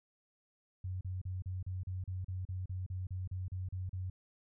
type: tone bursts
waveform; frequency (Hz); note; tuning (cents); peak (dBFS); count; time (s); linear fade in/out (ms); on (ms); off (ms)
sine; 92.5; F#2; 0; -36; 16; 0.84-4.1; 5; 170; 36
effects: none